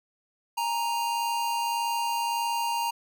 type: tone pair together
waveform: square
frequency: 830.6 / 932.3 Hz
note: G#5 / A#5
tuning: 0 / 0 cents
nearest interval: major second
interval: 200 cents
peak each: -36 / -27 dBFS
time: 0.57-2.91 s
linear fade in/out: 10 ms
effects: none